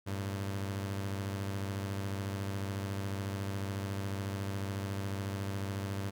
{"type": "beating tone pair", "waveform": "sawtooth", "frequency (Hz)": [98, 112], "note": ["G2", "A2"], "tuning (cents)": [0, 31], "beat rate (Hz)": 14, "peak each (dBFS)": [-31, -39], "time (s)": [0.06, 6.11], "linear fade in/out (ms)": 20, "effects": []}